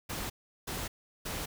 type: noise bursts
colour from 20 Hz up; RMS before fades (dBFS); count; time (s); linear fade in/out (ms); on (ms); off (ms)
pink; -37; 3; 0.09-1.46; 10; 210; 370
effects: none